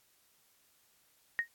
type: tone with exponential decay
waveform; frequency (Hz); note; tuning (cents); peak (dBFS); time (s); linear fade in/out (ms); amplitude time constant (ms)
sine; 1864.7; A#6; 0; -24; 1.39-1.48; 0; 19
effects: white hiss -69 dBFS RMS until 1.54 s + AAC 64 kbps